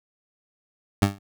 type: tone with exponential decay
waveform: 20% pulse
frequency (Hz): 99.7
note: G2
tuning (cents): +30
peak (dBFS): -9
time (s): 1.02-1.19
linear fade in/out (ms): 5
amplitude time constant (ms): 36
effects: none